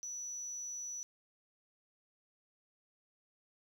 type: tone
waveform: sine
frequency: 5920 Hz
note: F#8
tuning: in tune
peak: -39 dBFS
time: 0.03-1.03 s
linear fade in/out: 0 ms
effects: tanh soft clip ceiling -36 dBFS + 11-bit